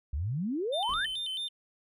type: exponential sweep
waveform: sine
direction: up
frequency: 64.1 to 1856 Hz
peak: -29 dBFS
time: 0.13-1.06 s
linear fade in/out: 5 ms
type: tone with vibrato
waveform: triangle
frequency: 3322 Hz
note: G#7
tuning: in tune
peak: -31 dBFS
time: 0.72-1.49 s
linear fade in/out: 20 ms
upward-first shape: square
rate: 4.6 Hz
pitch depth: 140 cents each way
type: noise with exponential decay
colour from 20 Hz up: brown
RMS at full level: -42 dBFS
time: 0.89-1.4 s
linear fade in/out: 0 ms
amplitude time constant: 110 ms
effects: none